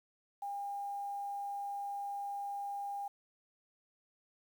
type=tone with quantisation; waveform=sine; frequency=805 Hz; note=G5; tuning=46 cents sharp; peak=-37 dBFS; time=0.42-3.08 s; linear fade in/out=5 ms; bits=10; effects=none